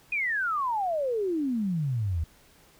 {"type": "exponential sweep", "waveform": "sine", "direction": "down", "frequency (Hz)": [2506, 75.6], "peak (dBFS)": -25, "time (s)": [0.12, 2.24], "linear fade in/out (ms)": 5, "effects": ["pink hiss -58 dBFS RMS until 2.79 s"]}